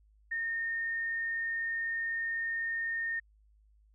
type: tone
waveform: sine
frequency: 1832 Hz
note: A#6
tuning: 31 cents flat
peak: -31 dBFS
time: 0.31-3.2 s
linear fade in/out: 10 ms
effects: added 52 Hz sine -61 dBFS peak until 3.94 s